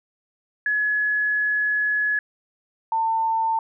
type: tone pair in turn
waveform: sine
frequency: 1695 / 897.9 Hz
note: G#6 / A5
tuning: +35 / +35 cents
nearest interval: major seventh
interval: 1100 cents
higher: first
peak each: -19 dBFS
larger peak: neither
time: 0.66-2.19 / 2.92-3.59 s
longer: first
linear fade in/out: 2 ms
effects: none